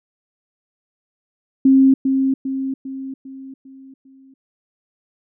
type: tone with echo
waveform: sine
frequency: 267.3 Hz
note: C4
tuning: 37 cents sharp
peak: -8 dBFS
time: 1.65-1.94 s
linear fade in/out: 5 ms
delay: 400 ms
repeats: 6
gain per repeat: -6 dB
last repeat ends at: 4.34 s
effects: none